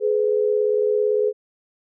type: tone pair together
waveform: sine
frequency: 423.1 / 500.9 Hz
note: G#4 / B4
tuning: +32 / +24 cents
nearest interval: minor third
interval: 292 cents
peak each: -18 / -22 dBFS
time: 0-1.33 s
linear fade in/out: 50 ms
effects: none